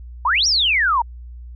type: exponential two-way sweep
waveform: sine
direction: up then down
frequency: 891 to 5870 to 891 Hz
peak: -14 dBFS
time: 0.25-1.02 s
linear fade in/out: 5 ms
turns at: 0.47 s
effects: added 60 Hz sine -33 dBFS peak until 1.55 s